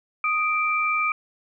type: tone pair together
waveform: sine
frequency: 1244.3 / 2349 Hz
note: D#6 / D7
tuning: 0 / 0 cents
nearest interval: major seventh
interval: 1100 cents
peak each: -23 dBFS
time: 0.24-1.12 s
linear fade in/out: 2 ms
effects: none